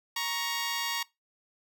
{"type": "tone pair together", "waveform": "10% pulse", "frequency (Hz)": [938, 1111.4], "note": ["A#5", "C#6"], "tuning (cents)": [11, 4], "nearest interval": "minor third", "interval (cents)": 293, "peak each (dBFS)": [-23, -26], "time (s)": [0.16, 1.03], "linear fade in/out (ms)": 5, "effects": ["noise-tail reverb RT60 0.2 s tail -22 dB re dry"]}